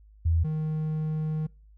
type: tone pair in turn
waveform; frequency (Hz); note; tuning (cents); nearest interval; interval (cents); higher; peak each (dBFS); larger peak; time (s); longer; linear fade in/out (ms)
sine / triangle; 82.41 / 155.57; E2 / D#3; 0 / 0; major seventh; 1100; second; -20 / -24; first; 0.25-0.44 / 0.44-1.47; second; 10
effects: noise-tail reverb RT60 0.4 s tail -26 dB re dry + added 52 Hz sine -51 dBFS peak until 1.77 s